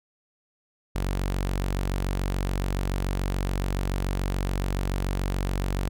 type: tone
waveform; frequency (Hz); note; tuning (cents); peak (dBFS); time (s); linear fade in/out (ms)
sawtooth; 47; F#1; +28; -21; 0.95-5.89; 10
effects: none